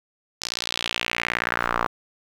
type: tone with band-pass filter sweep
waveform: sawtooth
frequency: 58.9 Hz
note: A#1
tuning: 19 cents sharp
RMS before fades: -27 dBFS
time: 0.41-1.87 s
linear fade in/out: 5 ms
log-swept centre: 5300 to 1100 Hz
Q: 2.7
effects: 8-bit